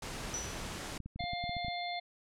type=noise; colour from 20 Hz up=pink; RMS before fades=-41 dBFS; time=0.02-0.98 s; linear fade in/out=5 ms
type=tone with exponential decay; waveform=sine; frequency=5920 Hz; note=F#8; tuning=in tune; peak=-33 dBFS; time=0.34-0.75 s; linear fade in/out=0 ms; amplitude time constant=87 ms
type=clicks; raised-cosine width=5 ms; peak=-30 dBFS; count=11; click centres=1.003 / 1.06 / 1.16 / 1.207 / 1.24 / 1.334 / 1.44 / 1.494 / 1.567 / 1.647 / 1.683 s
type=harmonic tone; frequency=703 Hz; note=F5; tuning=11 cents sharp; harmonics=1 / 3 / 5 / 6; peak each=-37 / -42 / -44 / -45 dBFS; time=1.19-2 s; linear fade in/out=10 ms
effects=low-pass 9000 Hz 12 dB/octave